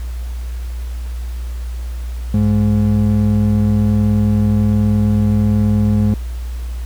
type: ring-modulated tone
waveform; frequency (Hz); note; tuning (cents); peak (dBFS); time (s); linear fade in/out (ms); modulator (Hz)
triangle; 155.56; D#3; 0; -6; 2.34-6.14; 2; 54.3
effects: added 60 Hz sine -21 dBFS peak until 6.85 s + pink hiss -42 dBFS RMS until 6.85 s